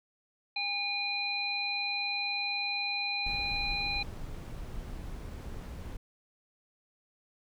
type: harmonic tone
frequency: 812 Hz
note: G#5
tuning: 39 cents flat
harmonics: 1 / 3 / 5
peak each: -39 / -33 / -34 dBFS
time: 0.56-4.03 s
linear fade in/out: 5 ms
type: noise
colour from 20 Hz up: brown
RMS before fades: -40 dBFS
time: 3.26-5.97 s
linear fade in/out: 5 ms
effects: none